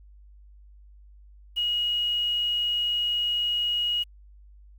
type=tone with quantisation; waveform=sine; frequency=2894 Hz; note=F#7; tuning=39 cents flat; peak=-23 dBFS; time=1.56-4.04 s; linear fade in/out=20 ms; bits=8; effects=added 50 Hz sine -48 dBFS peak until 4.78 s